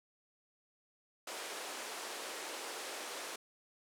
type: band-pass noise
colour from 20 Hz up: pink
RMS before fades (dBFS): -44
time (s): 1.27-3.36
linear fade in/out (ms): 5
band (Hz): 370 to 11000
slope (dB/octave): 24
effects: none